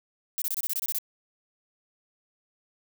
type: noise bursts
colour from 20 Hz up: violet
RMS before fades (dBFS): -29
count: 10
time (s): 0.38-0.985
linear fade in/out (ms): 0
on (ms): 38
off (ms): 25
effects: none